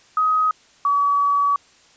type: tone pair in turn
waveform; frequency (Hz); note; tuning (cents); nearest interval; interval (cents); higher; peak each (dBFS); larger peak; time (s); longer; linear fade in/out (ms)
sine; 1260 / 1139.1; D#6 / C#6; +21 / +47; major second; 174; first; -15; neither; 0.17-0.51 / 0.85-1.56; second; 2
effects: white hiss -53 dBFS RMS until 1.96 s + resampled to 16000 Hz